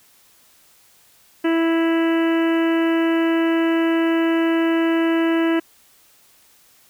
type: harmonic tone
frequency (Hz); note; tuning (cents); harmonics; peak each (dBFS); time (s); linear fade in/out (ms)
329.6; E4; 0; 1 / 2 / 3 / 4 / 5 / 6 / 7 / 8 / 9; -16 / -27 / -31 / -33 / -30 / -33 / -39 / -36 / -36; 1.44-5.6; 10
effects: white hiss -54 dBFS RMS until 6.89 s